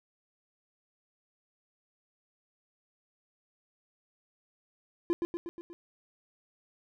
triangle tone with echo, 342.6 Hz, F4, 33 cents flat, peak -22 dBFS, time 5.1-5.13 s, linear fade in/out 0 ms, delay 120 ms, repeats 5, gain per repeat -4 dB, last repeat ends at 5.73 s, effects none

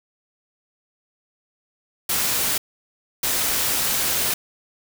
white noise bursts at uneven times, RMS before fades -22 dBFS, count 2, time 2.09-2.58 / 3.23-4.34 s, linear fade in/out 5 ms, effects none

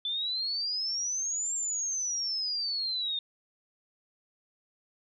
sine exponential two-way sweep, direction up then down, 3487 to 7459 to 3637 Hz, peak -29 dBFS, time 0.05-3.19 s, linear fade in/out 2 ms, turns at 1.54 s, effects none

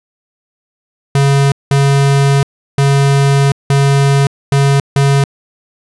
square tone bursts at uneven times, 139.2 Hz, C#3, 8 cents sharp, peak -8 dBFS, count 6, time 1.15-1.52 / 1.71-2.43 / 2.78-3.52 / 3.7-4.27 / 4.52-4.8 / 4.96-5.24 s, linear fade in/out 2 ms, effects resampled to 24000 Hz

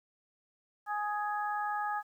harmonic tone, 416.8 Hz, G#4, 6 cents sharp, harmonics 2 / 3 / 4, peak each -33 / -37 / -39 dBFS, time 0.86-2.03 s, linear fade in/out 50 ms, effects 11-bit

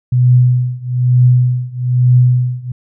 sine tone with tremolo, 124.7 Hz, B2, 17 cents sharp, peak -4 dBFS, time 0.12-2.72 s, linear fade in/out 5 ms, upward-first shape triangle, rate 1.1 Hz, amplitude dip 95%, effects none

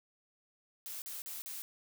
blue noise bursts, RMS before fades -43 dBFS, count 4, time 0.86-1.62 s, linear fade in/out 0 ms, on 160 ms, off 40 ms, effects none

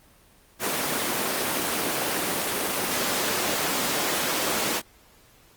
pink high-pass noise, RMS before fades -26 dBFS, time 0.59-4.82 s, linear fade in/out 50 ms, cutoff 270 Hz, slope 12 dB/octave, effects pink hiss -56 dBFS RMS until 5.56 s + Opus 24 kbps

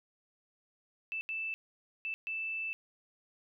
sine tone bursts at uneven times, 2643 Hz, E7, 4 cents sharp, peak -34 dBFS, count 4, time 1.12-1.21 / 1.29-1.54 / 2.05-2.14 / 2.27-2.73 s, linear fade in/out 0 ms, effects none

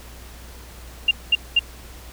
sine tone bursts, 2794 Hz, F7, in tune, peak -12 dBFS, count 3, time 1.08-1.593 s, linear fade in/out 5 ms, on 31 ms, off 210 ms, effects added 60 Hz sine -40 dBFS peak until 2.12 s + pink hiss -44 dBFS RMS until 2.12 s

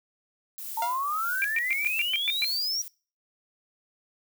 violet noise with tremolo, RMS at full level -36 dBFS, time 0.58-2.88 s, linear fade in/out 0 ms, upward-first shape triangle, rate 1.7 Hz, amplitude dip 60%
sine exponential sweep, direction up, 880 to 5800 Hz, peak -26 dBFS, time 0.77-2.82 s, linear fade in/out 5 ms
sawtooth tone with exponential decay, 698.5 Hz, F5, in tune, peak -23 dBFS, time 0.82-1.02 s, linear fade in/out 2 ms, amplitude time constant 43 ms
sine tone bursts, 2360 Hz, D7, 8 cents sharp, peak -23 dBFS, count 8, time 1.42-2.444 s, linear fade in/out 0 ms, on 23 ms, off 120 ms
effects noise-tail reverb RT60 0.4 s tail -25 dB re dry

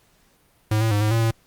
square tone with pitch steps, 107.8 / 112.1 / 103.5 / 107 / 114.1 / 113.3 Hz, A2 / A2 / G#2 / A2 / A#2 / A#2, -35 / +33 / -5 / -48 / -37 / -49 cents, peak -18 dBFS, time 0.71-1.31 s, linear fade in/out 5 ms, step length 100 ms, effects pink hiss -60 dBFS RMS until 1.46 s + Opus 48 kbps

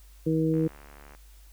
harmonic tone, 159.6 Hz, D#3, 44 cents sharp, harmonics 1 / 2 / 3, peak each -26 / -25 / -29 dBFS, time 0.26-0.68 s, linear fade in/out 10 ms
click train, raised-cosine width 0.5 ms, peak -34 dBFS, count 45, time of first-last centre 0.54-1.149 s, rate 72.2 Hz
effects added 50 Hz sine -49 dBFS peak until 1.52 s + white hiss -60 dBFS RMS until 1.52 s

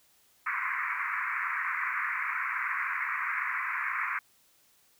white band-pass noise, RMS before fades -32 dBFS, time 0.46-4.19 s, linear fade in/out 5 ms, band 1000 to 2300 Hz, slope 96 dB/octave, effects white hiss -65 dBFS RMS until 4.99 s

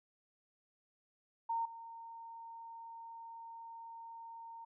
sine tone with level steps, 918 Hz, A#5, 27 cents flat, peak -33 / -47 dBFS, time 1.49-4.65 s, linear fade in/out 10 ms, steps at 1.65 s, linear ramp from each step 5 ms, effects none

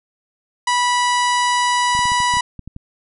harmonic tone, 980 Hz, B5, 14 cents flat, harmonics 1 / 2 / 3 / 4 / 5 / 6 / 7 / 8 / 9 / 10, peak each -16 / -22 / -26 / -28 / -30 / -32 / -33 / -34 / -35 / -36 dBFS, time 0.67-2.41 s, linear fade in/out 5 ms
clicks, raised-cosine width 5 ms, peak -20 dBFS, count 10, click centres 1.951 / 1.991 / 2.055 / 2.119 / 2.203 / 2.339 / 2.37 / 2.593 / 2.676 / 2.764 s
effects none

